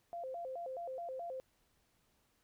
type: tone with vibrato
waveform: sine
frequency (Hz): 599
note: D5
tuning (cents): +34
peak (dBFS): -40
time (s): 0.13-1.4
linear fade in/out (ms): 0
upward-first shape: square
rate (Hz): 4.7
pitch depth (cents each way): 240
effects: pink hiss -75 dBFS RMS until 2.43 s